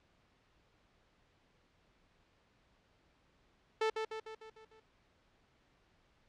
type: tone with echo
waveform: sawtooth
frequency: 440 Hz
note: A4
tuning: in tune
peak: -26 dBFS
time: 3.81-3.9 s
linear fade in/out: 5 ms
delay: 150 ms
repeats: 6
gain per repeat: -5 dB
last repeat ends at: 4.8 s
effects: pink hiss -71 dBFS RMS until 6.28 s + low-pass 4000 Hz 12 dB/octave